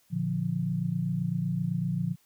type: chord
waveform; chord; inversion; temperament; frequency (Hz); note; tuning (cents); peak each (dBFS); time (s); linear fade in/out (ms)
sine; Bb major; none; equal; 116.54 / 146.83 / 174.61; Bb2 / D3 / F3; 0 / 0 / 0; -34 / -31 / -29; 0.1-2.16; 50
effects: white hiss -66 dBFS RMS until 2.25 s